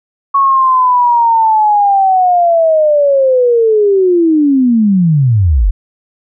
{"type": "linear sweep", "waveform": "sine", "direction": "down", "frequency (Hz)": [1111, 38.89], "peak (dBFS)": -6, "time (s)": [0.34, 5.71], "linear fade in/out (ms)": 10, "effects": []}